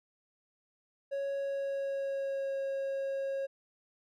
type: tone with pitch glide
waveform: triangle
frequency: 554.4 to 544.9 Hz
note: C#5 to C#5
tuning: 0 to -30 cents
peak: -30 dBFS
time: 1.11-3.47 s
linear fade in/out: 20 ms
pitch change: -30 cents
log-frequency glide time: 1.35-2.57 s
effects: none